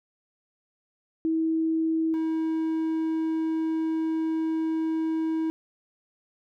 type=tone pair in turn; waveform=sine / triangle; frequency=322.5 / 320.8 Hz; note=E4 / E4; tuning=-38 / -47 cents; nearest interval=unison; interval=9 cents; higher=first; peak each=-22 dBFS; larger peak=neither; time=1.25-2.14 / 2.14-5.5 s; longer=second; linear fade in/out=0 ms; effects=none